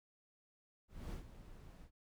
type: noise with ADSR envelope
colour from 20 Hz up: brown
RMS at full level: -43 dBFS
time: 0.88-1.91 s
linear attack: 240 ms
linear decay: 110 ms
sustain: -12 dB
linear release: 80 ms
effects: none